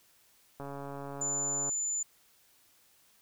click train, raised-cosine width 1 ms, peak -28 dBFS, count 154, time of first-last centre 0.6-1.693 s, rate 140 Hz
sine tone, 7040 Hz, A8, in tune, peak -30 dBFS, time 1.21-2.03 s, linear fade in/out 5 ms
effects white hiss -65 dBFS RMS until 3.21 s

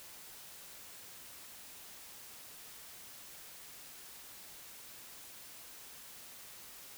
silence, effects white hiss -52 dBFS RMS until 6.97 s

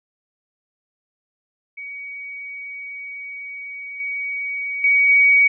sine tone with level steps, 2256 Hz, C#7, 30 cents sharp, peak -30 / -23 / -12 / -10 dBFS, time 1.77-5.48 s, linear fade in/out 10 ms, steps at 4 / 4.84 / 5.09 s, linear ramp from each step 2 ms, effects none

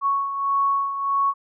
sine beating tone pair, 1108.7 / 1110.3 Hz, C#6 / C#6, 0 / +2 cents, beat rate 1.6 Hz, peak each -20 / -27 dBFS, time 0.01-1.34 s, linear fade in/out 50 ms, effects none

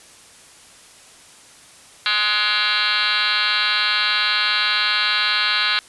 sine tone with frequency modulation, 2761 Hz, F7, 20 cents flat, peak -16 dBFS, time 2.06-5.79 s, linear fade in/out 0 ms, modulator 215 Hz, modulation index 7.3, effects white hiss -46 dBFS RMS until 5.88 s + resampled to 24000 Hz

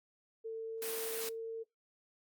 sine tone with pitch glide, 448.5 to 452.1 Hz, A4 to A4, +33 to +47 cents, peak -38 dBFS, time 0.44-1.64 s, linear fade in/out 20 ms, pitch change +14 cents, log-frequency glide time 0.66-1.09 s
white high-pass noise, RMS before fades -40 dBFS, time 0.82-1.29 s, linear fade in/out 2 ms, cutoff 230 Hz, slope 24 dB/octave
effects noise-tail reverb RT60 0.2 s tail -22 dB re dry + Opus 48 kbps

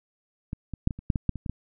clicks, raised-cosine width 5 ms, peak -19 / -21 / -8 / -19 / -26 / -9 / -14 / -10 / -22 / -20 / -17 dBFS, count 11, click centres 0.531 / 0.737 / 0.874 / 0.908 / 0.99 / 1.102 / 1.158 / 1.293 / 1.357 / 1.462 / 1.496 s, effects none

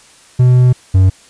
triangle tone pair in turn, 125.4 / 94.14 Hz, B2 / F#2, +27 / +30 cents, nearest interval perfect fourth, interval 497 cents, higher first, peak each -3 dBFS, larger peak neither, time 0.39-0.73 / 0.94-1.1 s, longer first, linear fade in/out 10 ms, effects white hiss -44 dBFS RMS until 1.29 s + resampled to 22050 Hz

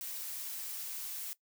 blue noise, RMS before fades -41 dBFS, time 0.01-1.33 s, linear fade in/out 0 ms, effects noise-tail reverb RT60 0.1 s tail -18 dB re dry

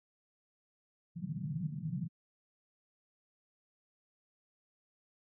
pink band-pass noise, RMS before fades -38 dBFS, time 1.15-2.09 s, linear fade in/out 50 ms, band 140 to 180 Hz, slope 48 dB/octave, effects none

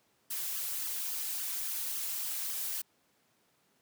blue noise with flanger, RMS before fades -36 dBFS, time 0.3-2.82 s, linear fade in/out 10 ms, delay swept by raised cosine 0.62 to 5.22 ms, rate 3.6 Hz, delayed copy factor +0.95, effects pink hiss -71 dBFS RMS until 3.81 s + high-pass 150 Hz 12 dB/octave

